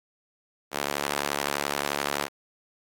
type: tone with high-pass filter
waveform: sawtooth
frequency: 71.6 Hz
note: D2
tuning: 43 cents flat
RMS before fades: -30 dBFS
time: 0.71-2.29 s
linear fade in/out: 50 ms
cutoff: 490 Hz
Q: 0.6
effects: AAC 48 kbps